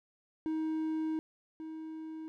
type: tone pair in turn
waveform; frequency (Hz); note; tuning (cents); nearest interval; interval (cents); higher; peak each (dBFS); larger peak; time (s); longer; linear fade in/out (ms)
triangle; 315.8 / 317.2; D#4 / D#4; +26 / +33; unison; 7; second; -29 / -38; first; 0.46-1.19 / 1.6-2.28; first; 0
effects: none